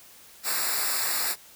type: noise with comb filter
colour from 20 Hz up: white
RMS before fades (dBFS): -27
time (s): 0.43-1.36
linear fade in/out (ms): 50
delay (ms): 0.32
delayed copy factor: -0.9
effects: white hiss -51 dBFS RMS until 1.55 s